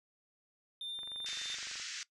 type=tone with tremolo; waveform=triangle; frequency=3597 Hz; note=A7; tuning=37 cents sharp; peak=-37 dBFS; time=0.81-1.55 s; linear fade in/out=2 ms; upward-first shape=sine; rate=2.9 Hz; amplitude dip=30%
type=click train; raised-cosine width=0.5 ms; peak=-39 dBFS; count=20; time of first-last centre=0.99-1.799 s; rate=23.5 Hz
type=band-pass noise; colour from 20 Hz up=white; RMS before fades=-43 dBFS; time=1.26-2.03 s; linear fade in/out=0 ms; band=1400 to 6900 Hz; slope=48 dB/octave
effects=noise-tail reverb RT60 0.1 s tail -18 dB re dry + resampled to 32000 Hz